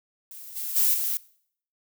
violet noise with level steps, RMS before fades -42 / -32 / -21 / -27 dBFS, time 0.31-1.17 s, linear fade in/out 0 ms, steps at 0.55 / 0.75 / 0.93 s, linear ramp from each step 20 ms, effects noise-tail reverb RT60 0.6 s tail -21 dB re dry

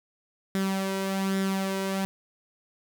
sawtooth tone with flanger, 193 Hz, G3, 27 cents flat, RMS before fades -28 dBFS, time 0.55-2.05 s, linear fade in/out 0 ms, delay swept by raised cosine 0.55 to 2.05 ms, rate 1.2 Hz, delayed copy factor +0.5, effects none

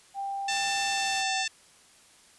sine tone with pitch glide, 791 to 767.6 Hz, G5 to G5, +15 to -37 cents, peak -30 dBFS, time 0.14-1.46 s, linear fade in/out 50 ms, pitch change -52 cents, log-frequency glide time 0.89-1.34 s
white noise, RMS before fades -41 dBFS, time 0.47-1.25 s, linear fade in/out 50 ms
harmonic tone, 890 Hz, A5, 20 cents sharp, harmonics 2 / 3 / 4 / 5 / 6 / 7 / 8 / 9, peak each -34 / -33 / -35 / -38 / -37 / -39 / -41 / -42 dBFS, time 0.48-1.48 s, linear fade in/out 5 ms
effects white hiss -57 dBFS RMS until 2.38 s + resampled to 24000 Hz

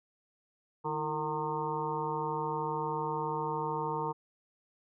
harmonic tone with a mistuned harmonic, 152.8 Hz, D#3, 31 cents flat, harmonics 1 / 2 / 3 / 5 / 6 / 7 / 8, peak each -40 / -42 / -37 / -45 / -34 / -40 / -45 dBFS, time 0.84-4.13 s, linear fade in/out 20 ms, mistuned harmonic 2, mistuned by +120 cents, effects none

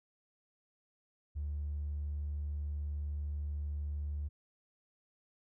triangle tone with tanh clipping, 73.42 Hz, D2, in tune, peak -34 dBFS, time 1.35-4.29 s, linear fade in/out 20 ms, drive 1 dB, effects none

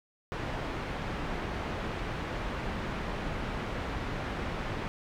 pink low-pass noise, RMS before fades -35 dBFS, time 0.32-4.88 s, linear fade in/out 0 ms, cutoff 2300 Hz, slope 12 dB/octave, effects none

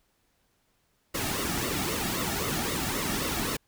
pink noise with flanger, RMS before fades -30 dBFS, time 1.14-3.57 s, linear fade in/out 10 ms, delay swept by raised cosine 1.2 to 2.01 ms, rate 3.8 Hz, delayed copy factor -0.7, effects pink hiss -71 dBFS RMS until 3.67 s

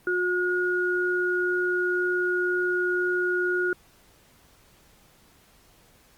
sine tone pair together, 360.4 / 1441.6 Hz, F#4 / F#6, -45 / -45 cents, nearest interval 2 octaves, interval 2400 cents, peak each -25 dBFS, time 0.07-3.73 s, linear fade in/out 2 ms, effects pink hiss -58 dBFS RMS until 6.17 s + Opus 32 kbps

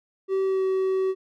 triangle tone with pitch glide, 384.4 to 379.5 Hz, G4 to F#4, -34 to +44 cents, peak -19 dBFS, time 0.28-1.15 s, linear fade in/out 50 ms, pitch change -22 cents, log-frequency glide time 0.43-0.64 s, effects none

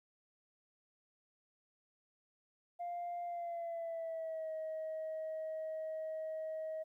sine tone with pitch glide, 698.5 to 633.2 Hz, F5 to D#5, 0 to +30 cents, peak -37 dBFS, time 2.79-6.84 s, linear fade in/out 20 ms, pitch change -170 cents, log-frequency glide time 3.25-4.52 s, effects tanh soft clip ceiling -36 dBFS + 13-bit

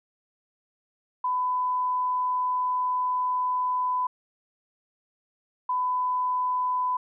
sine tone pair in turn, 1002 / 1002 Hz, B5 / B5, +25 / +25 cents, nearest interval unison, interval 0 cents, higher neither, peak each -23 dBFS, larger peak neither, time 1.24-4.07 / 5.69-6.97 s, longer first, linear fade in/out 5 ms, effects none

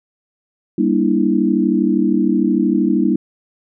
sine chord, E half-diminished seventh, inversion first, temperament just, 197.78 / 237.3 / 296.7 / 329.6 Hz, G3 / Bb3 / D4 / E4, +16 / +31 / +18 / 0 cents, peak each -18 dBFS, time 0.78-3.16 s, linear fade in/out 5 ms, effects none

